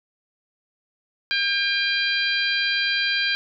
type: harmonic tone with a mistuned harmonic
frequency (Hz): 801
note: G5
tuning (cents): +37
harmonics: 2 / 3 / 4 / 5 / 6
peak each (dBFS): -24 / -26 / -27 / -28 / -29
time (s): 1.31-3.35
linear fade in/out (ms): 0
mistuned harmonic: 6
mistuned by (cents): -28
effects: none